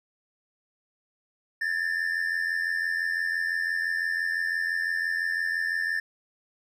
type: tone pair together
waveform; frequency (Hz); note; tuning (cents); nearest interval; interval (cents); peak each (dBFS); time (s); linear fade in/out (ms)
triangle; 1708 / 1793.9; G#6 / A6; +48 / +33; minor second; 85; -29 / -25; 1.61-6; 5
effects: none